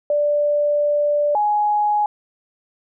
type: tone pair in turn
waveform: sine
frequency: 587.3 / 835.6 Hz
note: D5 / G#5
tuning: 0 / +10 cents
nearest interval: tritone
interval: 610 cents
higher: second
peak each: -15 dBFS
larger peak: neither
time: 0.1-1.35 / 1.35-2.06 s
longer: first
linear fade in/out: 2 ms
effects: none